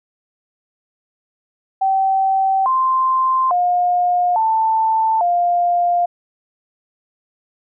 sine tone with pitch steps, 771 / 1044 / 713 / 887 / 701 Hz, G5 / C6 / F5 / A5 / F5, -29 / -4 / +36 / +14 / +6 cents, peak -13 dBFS, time 1.81-6.06 s, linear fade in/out 10 ms, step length 850 ms, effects none

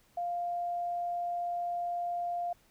sine tone, 699 Hz, F5, 1 cent sharp, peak -31 dBFS, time 0.17-2.53 s, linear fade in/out 5 ms, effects pink hiss -66 dBFS RMS until 2.7 s

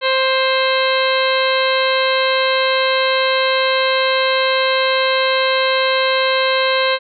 harmonic tone with a mistuned harmonic, 525 Hz, C5, 6 cents sharp, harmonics 1 / 2 / 3 / 4 / 5 / 6 / 7 / 8, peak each -17 / -20 / -22 / -23 / -24 / -25 / -25 / -26 dBFS, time 0.01-6.99 s, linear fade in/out 50 ms, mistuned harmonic 7, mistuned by +84 cents, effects none

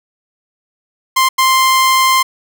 sawtooth tone bursts at uneven times, 1048 Hz, C6, 2 cents sharp, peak -5 dBFS, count 2, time 1.16-1.29 / 1.38-2.23 s, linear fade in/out 10 ms, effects none

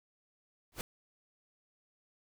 pink noise with exponential growth, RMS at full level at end -33 dBFS, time 0.72-0.81 s, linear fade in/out 1 ms, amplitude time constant 18 ms, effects none

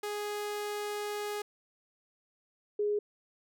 sawtooth / sine tone pair in turn, 415.3 / 415.3 Hz, G#4 / G#4, 0 / 0 cents, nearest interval unison, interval 0 cents, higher neither, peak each -30 / -27 dBFS, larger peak second, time 0.03-1.42 / 2.79-2.99 s, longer first, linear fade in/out 5 ms, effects none

